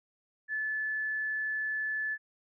sine tone, 1734 Hz, A6, 26 cents flat, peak -30 dBFS, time 0.48-2.18 s, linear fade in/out 50 ms, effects none

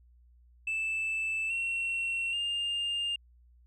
sine tone with pitch steps, 2637 / 2722 / 2810 Hz, E7 / F7 / F7, 0 / -45 / +10 cents, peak -27 dBFS, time 0.67-3.16 s, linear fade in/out 5 ms, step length 830 ms, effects tanh soft clip ceiling -28 dBFS + added 60 Hz sine -57 dBFS peak until 3.66 s

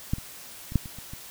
clicks, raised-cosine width 5 ms, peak -12 / -26 / -25 / -8 / -27 / -29 / -26 dBFS, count 7, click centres 0.135 / 0.184 / 0.721 / 0.757 / 0.858 / 0.986 / 1.135 s, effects white hiss -44 dBFS RMS until 1.3 s

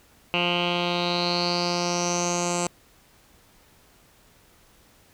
10% pulse tone with low-pass filter sweep, 175 Hz, F3, 4 cents sharp, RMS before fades -25 dBFS, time 0.34-2.67 s, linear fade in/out 0 ms, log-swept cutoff 2800 to 7600 Hz, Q 7.3, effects pink hiss -57 dBFS RMS until 5.13 s

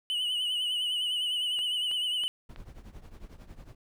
triangle tone with vibrato, 2960 Hz, F#7, in tune, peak -26 dBFS, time 0.1-2.28 s, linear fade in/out 0 ms, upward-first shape triangle, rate 9.9 Hz, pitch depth 72 cents each way
click train, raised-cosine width 0.3 ms, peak -30 dBFS, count 4, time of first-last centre 1.59-2.561 s, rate 3.09 Hz
brown noise with tremolo, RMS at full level -43 dBFS, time 2.49-3.75 s, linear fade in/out 5 ms, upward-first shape triangle, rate 11 Hz, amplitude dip 85%
effects none

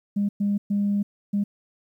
sine tone bursts at uneven times, 202.8 Hz, G#3, 41 cents flat, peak -19 dBFS, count 4, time 0.16-0.29 / 0.4-0.58 / 0.7-1.03 / 1.33-1.44 s, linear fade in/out 10 ms, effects tanh soft clip ceiling -16 dBFS + 10-bit

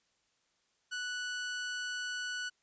sawtooth tone, 1480 Hz, F#6, in tune, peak -32 dBFS, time 0.91-2.5 s, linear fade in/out 20 ms, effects white hiss -75 dBFS RMS until 2.62 s + resampled to 16000 Hz

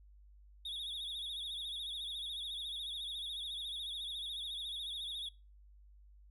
triangle tone with vibrato, 3545 Hz, A7, 12 cents sharp, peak -38 dBFS, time 0.65-5.29 s, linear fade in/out 5 ms, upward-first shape sine, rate 14 Hz, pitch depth 110 cents each way, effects noise-tail reverb RT60 0.3 s tail -22 dB re dry + added 50 Hz sine -57 dBFS peak until 6.3 s

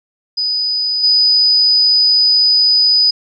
sine tone with level steps, 4978 Hz, D#8, in tune, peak -14 / -8 dBFS, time 0.37-3.11 s, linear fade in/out 10 ms, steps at 1.03 s, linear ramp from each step 10 ms, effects none

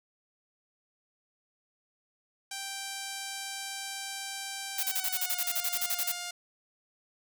5% pulse tone with pitch glide, 784 to 706.6 Hz, G5 to F5, 0 to +20 cents, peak -24 dBFS, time 2.51-6.31 s, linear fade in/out 5 ms, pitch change -180 cents, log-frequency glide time 4.75-5.48 s
blue noise bursts, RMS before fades -30 dBFS, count 16, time 4.78-6.121 s, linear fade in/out 5 ms, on 51 ms, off 35 ms
effects none

